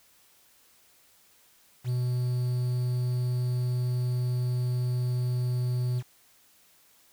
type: tone with quantisation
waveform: triangle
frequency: 124.2 Hz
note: B2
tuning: 10 cents sharp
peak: -23 dBFS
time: 1.84-6.03 s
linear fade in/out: 50 ms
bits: 8
effects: white hiss -61 dBFS RMS until 7.12 s